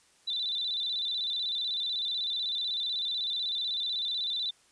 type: tone with vibrato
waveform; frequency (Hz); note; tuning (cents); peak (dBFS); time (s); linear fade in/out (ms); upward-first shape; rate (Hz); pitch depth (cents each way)
sine; 3752; A#7; +11; -29; 0.27-4.51; 10; square; 16; 87
effects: white hiss -63 dBFS RMS until 4.71 s + resampled to 22050 Hz